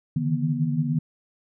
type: tone cluster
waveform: sine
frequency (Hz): 143.6 / 154.5 / 160.8 / 241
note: D3 / D#3 / E3 / B3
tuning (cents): -39 / -12 / -43 / -42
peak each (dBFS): -27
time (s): 0.16-0.99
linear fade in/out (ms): 5
effects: none